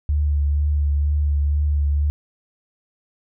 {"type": "tone with vibrato", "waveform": "sine", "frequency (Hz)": 73, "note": "D2", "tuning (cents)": -10, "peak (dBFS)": -16, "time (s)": [0.09, 2.1], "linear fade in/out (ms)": 0, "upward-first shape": "triangle", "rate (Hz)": 2.1, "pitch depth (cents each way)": 29, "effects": []}